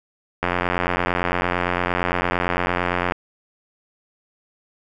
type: click train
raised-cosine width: 0.5 ms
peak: -5 dBFS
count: 240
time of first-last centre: 0.43-3.121 s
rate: 88.8 Hz
effects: none